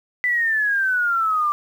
sine exponential sweep, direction down, 2000 to 1174.7 Hz, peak -17 dBFS, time 0.24-1.52 s, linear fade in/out 0 ms, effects 8-bit

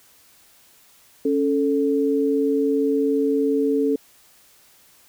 sine tone pair together, 277.2 / 440 Hz, C#4 / A4, 0 / 0 cents, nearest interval minor sixth, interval 800 cents, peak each -20 dBFS, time 1.25-3.96 s, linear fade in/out 5 ms, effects white hiss -54 dBFS RMS until 5.08 s

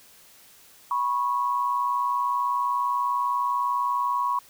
sine tone pair together, 980 / 1100 Hz, B5 / C#6, -14 / -14 cents, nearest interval major second, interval 200 cents, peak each -25 dBFS, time 0.91-4.39 s, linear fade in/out 2 ms, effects white hiss -53 dBFS RMS until 4.49 s

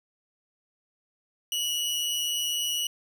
sawtooth tone with amplitude modulation, 2924 Hz, F#7, 21 cents flat, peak -21 dBFS, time 1.52-2.87 s, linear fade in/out 2 ms, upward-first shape sine, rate 160 Hz, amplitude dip 50%, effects none

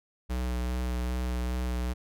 square tone with vibrato, 61.74 Hz, B1, in tune, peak -29 dBFS, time 0.29-1.94 s, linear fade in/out 20 ms, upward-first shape sine, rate 2.5 Hz, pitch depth 19 cents each way, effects none

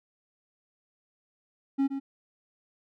triangle tone with echo, 273.6 Hz, C#4, 23 cents flat, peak -20 dBFS, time 1.78-1.88 s, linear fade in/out 20 ms, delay 120 ms, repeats 1, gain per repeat -8 dB, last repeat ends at 2 s, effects none

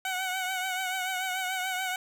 15% pulse tone with vibrato, 746 Hz, F#5, 14 cents sharp, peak -23 dBFS, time 0.05-1.96 s, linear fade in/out 2 ms, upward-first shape triangle, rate 6.9 Hz, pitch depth 52 cents each way, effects none

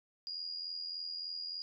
sine tone with amplitude modulation, 4856 Hz, D#8, 43 cents flat, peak -36 dBFS, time 0.27-1.62 s, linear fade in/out 0 ms, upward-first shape sine, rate 83.4 Hz, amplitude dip 55%, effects none

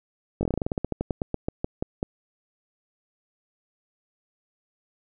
slowing click train, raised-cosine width 2 ms, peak -12 dBFS, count 21, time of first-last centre 0.41-2.029 s, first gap 20 ms, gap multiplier 1.13, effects none

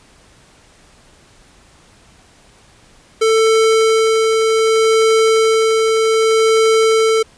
square tone with tremolo, 444.2 Hz, A4, 16 cents sharp, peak -10 dBFS, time 3.21-7.23 s, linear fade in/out 10 ms, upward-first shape sine, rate 0.65 Hz, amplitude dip 25%, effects pink hiss -48 dBFS RMS until 7.37 s + resampled to 22050 Hz

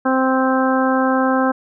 harmonic tone, 261.6 Hz, C4, in tune, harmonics 1 / 2 / 3 / 4 / 5 / 6, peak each -17 / -20 / -22 / -23 / -24 / -25 dBFS, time 0.05-1.52 s, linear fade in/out 10 ms, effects none

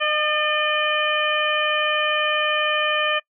harmonic tone with a mistuned harmonic, 608 Hz, D#5, 40 cents flat, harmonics 1 / 2 / 3 / 4 / 5, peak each -25 / -25 / -25 / -25 / -25 dBFS, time 0-3.2 s, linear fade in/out 20 ms, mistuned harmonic 3, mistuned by -29 cents, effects noise-tail reverb RT60 0.1 s tail -23 dB re dry

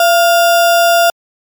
sine tone with sample-and-hold, 683 Hz, F5, 39 cents flat, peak -6 dBFS, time 0-1.1 s, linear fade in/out 2 ms, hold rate 2100 Hz, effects MP3 96 kbps

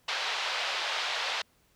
white band-pass noise, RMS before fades -32 dBFS, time 0.08-1.42 s, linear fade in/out 5 ms, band 560 to 4200 Hz, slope 24 dB/octave, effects pink hiss -67 dBFS RMS until 1.75 s

